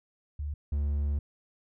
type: tone pair in turn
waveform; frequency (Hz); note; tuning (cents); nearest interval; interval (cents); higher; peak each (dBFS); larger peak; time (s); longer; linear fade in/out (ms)
sine / triangle; 73.42 / 72.28; D2 / D2; 0 / -27; unison; 27; first; -31 / -24; second; 0.39-0.54 / 0.72-1.19; second; 5
effects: none